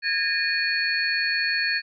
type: tone cluster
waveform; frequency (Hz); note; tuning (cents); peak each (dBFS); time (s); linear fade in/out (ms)
sine; 1645 / 1811 / 2454 / 4375; G#6 / A6 / D#7 / C#8; -17 / +49 / -25 / -24; -27; 0.02-1.82; 50
effects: none